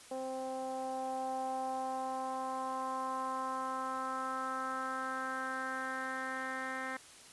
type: tone with low-pass filter sweep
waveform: 10% pulse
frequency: 261.6 Hz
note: C4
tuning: in tune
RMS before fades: -38 dBFS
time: 0.11-6.97 s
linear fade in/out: 5 ms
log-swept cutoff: 630 to 2000 Hz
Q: 4
effects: white hiss -55 dBFS RMS until 7.32 s + resampled to 24000 Hz